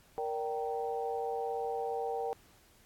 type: harmonic tone with a mistuned harmonic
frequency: 155.56 Hz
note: D#3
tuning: in tune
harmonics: 3 / 4 / 5 / 6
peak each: -35 / -43 / -36 / -48 dBFS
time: 0.18-2.33 s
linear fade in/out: 0 ms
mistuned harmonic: 4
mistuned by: -110 cents
effects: pink hiss -63 dBFS RMS until 2.85 s + AAC 64 kbps